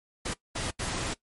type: noise bursts at uneven times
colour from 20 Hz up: pink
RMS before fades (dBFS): -32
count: 3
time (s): 0.25-0.34 / 0.55-0.71 / 0.79-1.14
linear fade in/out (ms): 10
effects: noise-tail reverb RT60 0.1 s tail -19 dB re dry + MP3 48 kbps